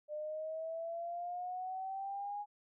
sine exponential sweep, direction up, 598 to 830.6 Hz, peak -38 dBFS, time 0.08-2.46 s, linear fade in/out 50 ms, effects none

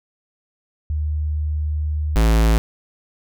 sine / square tone pair in turn, 75.8 / 55.17 Hz, D#2 / A1, -45 / +5 cents, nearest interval perfect fourth, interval 550 cents, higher first, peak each -19 / -13 dBFS, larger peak second, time 0.9-2.16 / 2.16-2.58 s, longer first, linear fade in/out 0 ms, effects none

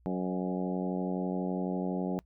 harmonic tone with a mistuned harmonic, 92 Hz, F#2, 9 cents flat, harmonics 2 / 3 / 4 / 5 / 6 / 7 / 8 / 9, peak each -32 / -36 / -38 / -40 / -42 / -43 / -44 / -45 dBFS, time 0.06-2.19 s, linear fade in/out 0 ms, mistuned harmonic 7, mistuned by -15 cents, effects noise-tail reverb RT60 0.1 s tail -24 dB re dry + added 60 Hz sine -60 dBFS peak until 2.25 s

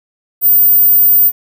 sine tone, 14690 Hz, A#9, 27 cents flat, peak -5 dBFS, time 0.41-1.32 s, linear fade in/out 50 ms, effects 7-bit

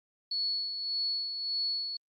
sine tone with tremolo, 4400 Hz, C#8, 14 cents flat, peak -28 dBFS, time 0.31-1.97 s, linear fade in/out 5 ms, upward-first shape sine, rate 1.7 Hz, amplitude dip 50%, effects Opus 48 kbps

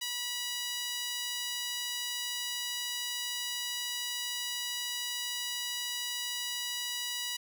sawtooth tone with high-pass filter, 973 Hz, B5, 26 cents flat, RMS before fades -36 dBFS, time 0.01-7.37 s, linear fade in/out 10 ms, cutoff 3100 Hz, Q 1.3, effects none

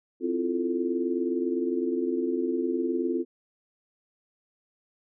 sine chord, F major seventh, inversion second, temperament equal, 261.6 / 329.6 / 349.2 / 440 Hz, C4 / E4 / F4 / A4, 0 / 0 / 0 / 0 cents, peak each -30 / -32 / -28 / -33 dBFS, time 0.2-3.25 s, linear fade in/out 50 ms, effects none

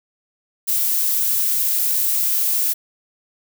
violet noise, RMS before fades -19 dBFS, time 0.67-2.74 s, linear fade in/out 20 ms, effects none

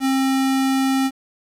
square tone, 266.8 Hz, C4, 34 cents sharp, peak -17 dBFS, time 0-1.11 s, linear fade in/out 50 ms, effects resampled to 32000 Hz + 8-bit

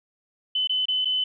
sine tone with dropouts, 3025 Hz, F#7, 38 cents sharp, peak -21 dBFS, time 0.55-1.24 s, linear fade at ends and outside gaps 5 ms, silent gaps 0.674-0.694 / 0.856-0.883 / 1.048-1.054 s, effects none

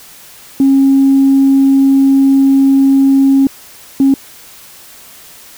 sine tone bursts at uneven times, 271.9 Hz, C#4, 33 cents flat, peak -4 dBFS, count 2, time 0.6-3.47 / 4-4.14 s, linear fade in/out 2 ms, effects tanh soft clip ceiling -1 dBFS + white hiss -37 dBFS RMS until 5.57 s

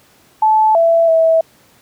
sine tone with pitch steps, 869 / 666 / 651 Hz, A5 / E5 / E5, -22 / +18 / -22 cents, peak -8 dBFS, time 0.42-1.41 s, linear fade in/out 5 ms, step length 330 ms, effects pink hiss -50 dBFS RMS until 1.81 s + high-pass 100 Hz 12 dB/octave

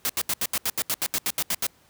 white noise bursts, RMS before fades -25 dBFS, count 14, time 0.05-1.667 s, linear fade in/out 0 ms, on 44 ms, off 77 ms, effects pink hiss -59 dBFS RMS until 1.89 s + high-pass 60 Hz 12 dB/octave

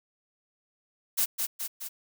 blue noise with echo, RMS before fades -25 dBFS, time 1.17-1.26 s, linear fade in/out 20 ms, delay 210 ms, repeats 3, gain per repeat -4 dB, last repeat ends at 1.89 s, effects none

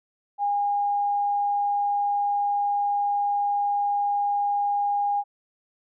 sine tone, 814 Hz, G#5, 35 cents flat, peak -21 dBFS, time 0.38-5.24 s, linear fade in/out 50 ms, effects none

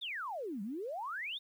sine exponential two-way sweep, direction down then up, 3795 to 189.1 to 3795 Hz, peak -37 dBFS, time 0.01-1.39 s, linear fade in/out 20 ms, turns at 0.62 s, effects 11-bit

